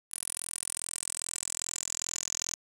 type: tone with band-pass filter sweep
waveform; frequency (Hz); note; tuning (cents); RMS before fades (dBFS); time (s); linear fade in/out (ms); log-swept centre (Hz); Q
10% pulse; 42.46; F1; -48; -37; 0.11-2.55; 10; 10000 to 6500; 8.9
effects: 9-bit